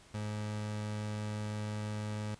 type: tone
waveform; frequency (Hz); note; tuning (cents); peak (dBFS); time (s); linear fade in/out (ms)
30% pulse; 105.9; G#2; +34; -33; 0.14-2.35; 5
effects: pink hiss -59 dBFS RMS until 2.39 s + resampled to 22050 Hz